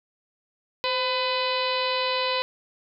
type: harmonic tone with a mistuned harmonic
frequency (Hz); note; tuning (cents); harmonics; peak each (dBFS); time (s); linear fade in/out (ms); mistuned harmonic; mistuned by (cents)
502; B4; +28; 1 / 2 / 3 / 4 / 5 / 6 / 7 / 8 / 9 / 10; -28 / -28 / -39 / -35 / -32 / -33 / -38 / -31 / -39 / -43; 0.84-2.42; 0; 1; +52
effects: none